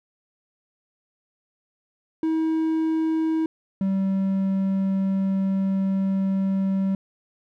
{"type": "tone pair in turn", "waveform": "triangle", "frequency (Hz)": [320, 193.02], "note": ["D#4", "G3"], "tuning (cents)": [49, -27], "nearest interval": "major sixth", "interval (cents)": 876, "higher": "first", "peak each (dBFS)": -18, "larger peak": "neither", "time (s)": [[2.23, 3.46], [3.81, 6.95]], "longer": "second", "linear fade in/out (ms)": 2, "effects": []}